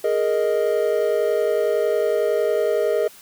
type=chord; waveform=triangle; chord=Ab suspended second; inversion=none; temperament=equal; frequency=415.3 / 466.2 / 622.3 Hz; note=Ab4 / Bb4 / Eb5; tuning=0 / 0 / 0 cents; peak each=-20 dBFS; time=0.04-3.08 s; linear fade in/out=5 ms; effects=white hiss -46 dBFS RMS until 3.21 s